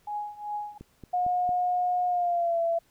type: tone with tremolo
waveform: sine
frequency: 833 Hz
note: G#5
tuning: 5 cents sharp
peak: -28 dBFS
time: 0.07-0.78 s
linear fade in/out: 5 ms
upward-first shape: triangle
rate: 2.6 Hz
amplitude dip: 90%
type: click train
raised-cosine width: 3 ms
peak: -29 dBFS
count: 4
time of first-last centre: 0.81-1.492 s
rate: 4.4 Hz
type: tone with pitch glide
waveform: sine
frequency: 720 to 671.8 Hz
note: F#5 to E5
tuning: -47 to +33 cents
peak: -23 dBFS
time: 1.13-2.79 s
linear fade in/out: 10 ms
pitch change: -120 cents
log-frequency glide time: 2.07-2.59 s
effects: pink hiss -65 dBFS RMS until 2.9 s